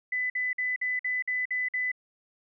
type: tone bursts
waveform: sine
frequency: 2002 Hz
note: B6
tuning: 23 cents sharp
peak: -26 dBFS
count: 8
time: 0.12-1.917 s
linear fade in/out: 5 ms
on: 180 ms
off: 51 ms
effects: none